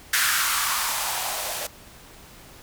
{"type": "noise with band-pass filter sweep", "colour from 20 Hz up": "violet", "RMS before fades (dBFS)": -25, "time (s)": [0.13, 1.67], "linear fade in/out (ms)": 5, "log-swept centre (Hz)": [1600, 570], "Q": 3.4, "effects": ["pink hiss -47 dBFS RMS until 2.62 s"]}